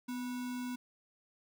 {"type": "tone with sample-and-hold", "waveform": "sine", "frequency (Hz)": 249.5, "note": "B3", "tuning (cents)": 18, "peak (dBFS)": -36, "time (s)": [0.08, 0.76], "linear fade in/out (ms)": 10, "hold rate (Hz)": 1225, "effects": []}